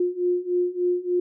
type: beating tone pair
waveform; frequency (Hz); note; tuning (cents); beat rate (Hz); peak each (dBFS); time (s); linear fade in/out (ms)
sine; 354.6 / 358; F4 / F4; +26 / +43; 3.4; -25 / -23; 0-1.2; 5
effects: none